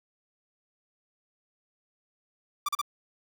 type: tone bursts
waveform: 45% pulse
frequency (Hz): 1174.7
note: D6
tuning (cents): 0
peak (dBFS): -26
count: 3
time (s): 2.66-2.815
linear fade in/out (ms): 5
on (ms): 27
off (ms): 37
effects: 9-bit